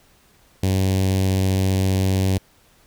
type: tone with notch filter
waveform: sawtooth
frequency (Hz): 95.2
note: F#2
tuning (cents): +50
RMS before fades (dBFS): -19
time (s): 0.63-2.38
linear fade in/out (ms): 5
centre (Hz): 1300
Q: 0.67
effects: pink hiss -56 dBFS RMS until 2.86 s